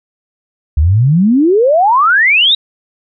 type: exponential sweep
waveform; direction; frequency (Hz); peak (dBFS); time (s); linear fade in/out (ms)
sine; up; 69.3 to 3891; -6; 0.77-2.55; 5
effects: none